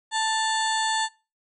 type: harmonic tone with a mistuned harmonic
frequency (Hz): 882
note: A5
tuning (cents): +4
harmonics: 1 / 2 / 3 / 4 / 5 / 7 / 8 / 9 / 10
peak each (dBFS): -25 / -29 / -39 / -30 / -34 / -42 / -37 / -36 / -42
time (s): 0.11-1.09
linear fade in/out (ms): 50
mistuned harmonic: 3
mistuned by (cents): +120
effects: noise-tail reverb RT60 0.3 s tail -21 dB re dry